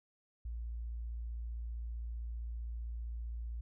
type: tone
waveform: sine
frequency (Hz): 57.7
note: A#1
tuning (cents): -17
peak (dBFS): -38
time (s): 0.45-3.61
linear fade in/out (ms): 5
effects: none